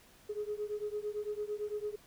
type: beating tone pair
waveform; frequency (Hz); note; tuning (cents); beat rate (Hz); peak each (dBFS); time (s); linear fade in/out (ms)
sine; 415.3 / 424.2; G#4 / G#4; 0 / +37; 8.9; -37 / -38; 0.29-1.96; 10
effects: tanh soft clip ceiling -28 dBFS + pink hiss -61 dBFS RMS until 2.06 s